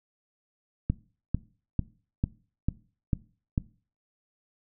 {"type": "click train", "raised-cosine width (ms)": 5, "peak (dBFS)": -12, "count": 7, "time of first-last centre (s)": [0.9, 3.579], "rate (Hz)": 2.24, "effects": ["noise-tail reverb RT60 0.4 s tail -20 dB re dry"]}